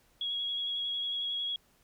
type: tone with vibrato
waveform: sine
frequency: 3322 Hz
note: G#7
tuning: in tune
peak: -31 dBFS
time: 0.21-1.56 s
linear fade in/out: 2 ms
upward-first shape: sine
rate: 11 Hz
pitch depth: 17 cents each way
effects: pink hiss -67 dBFS RMS until 1.83 s